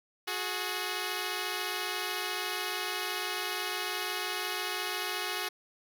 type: tone pair together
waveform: 5% pulse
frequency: 366 / 420.3 Hz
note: F#4 / G#4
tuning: -19 / +21 cents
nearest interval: major second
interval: 240 cents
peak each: -23 / -24 dBFS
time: 0.27-5.49 s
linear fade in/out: 10 ms
effects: none